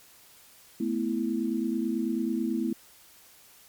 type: chord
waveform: sine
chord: A suspended second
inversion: none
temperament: equal with one note detuned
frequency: 220 / 249.1 / 329.6 Hz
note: A3 / B3 / E4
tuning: 0 / +15 / 0 cents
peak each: -30 dBFS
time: 0.8-2.73 s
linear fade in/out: 5 ms
effects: white hiss -55 dBFS RMS until 3.68 s + MP3 96 kbps